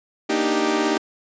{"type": "chord", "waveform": "sawtooth", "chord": "Eb major seventh", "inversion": "second", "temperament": "equal", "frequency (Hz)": [233.1, 293.7, 311.1, 392], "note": ["Bb3", "D4", "Eb4", "G4"], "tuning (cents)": [0, 0, 0, 0], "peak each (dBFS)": [-24, -22, -19, -19], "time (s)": [0.29, 0.98], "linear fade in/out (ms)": 10, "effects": ["resampled to 16000 Hz"]}